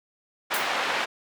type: band-pass noise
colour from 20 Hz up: pink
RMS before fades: -27 dBFS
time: 0.5-1.06 s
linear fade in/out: 20 ms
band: 700 to 3000 Hz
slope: 12 dB/octave
type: noise with exponential decay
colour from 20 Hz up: blue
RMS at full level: -27 dBFS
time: 0.54-0.75 s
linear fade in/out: 1 ms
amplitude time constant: 44 ms
effects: none